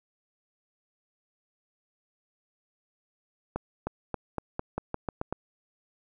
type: accelerating click train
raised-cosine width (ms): 1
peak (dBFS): -16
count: 10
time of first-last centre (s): 3.56-5.326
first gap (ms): 310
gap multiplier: 0.88
effects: none